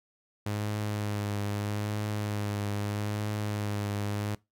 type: tone with vibrato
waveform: sawtooth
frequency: 103.83 Hz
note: G#2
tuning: in tune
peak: -26 dBFS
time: 0.46-4.35 s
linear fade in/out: 5 ms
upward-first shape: triangle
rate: 0.79 Hz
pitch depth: 30 cents each way
effects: noise-tail reverb RT60 0.2 s tail -21 dB re dry